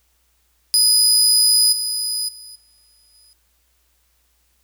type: tone with level steps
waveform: 25% pulse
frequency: 4978 Hz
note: D#8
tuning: in tune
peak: -7 / -16 / -32 / -49 / -45 dBFS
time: 0.74-3.33 s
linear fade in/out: 0 ms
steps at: 1.72 / 2.28 / 2.55 / 3.14 s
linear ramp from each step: 10 ms
effects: added 60 Hz sine -64 dBFS peak until 4.63 s + white hiss -64 dBFS RMS until 4.63 s